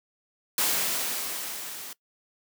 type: noise with level ramp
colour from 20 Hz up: white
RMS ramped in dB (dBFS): -24 to -40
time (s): 0.58-1.93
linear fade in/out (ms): 2
effects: noise-tail reverb RT60 0.1 s tail -21 dB re dry + high-pass 200 Hz 12 dB/octave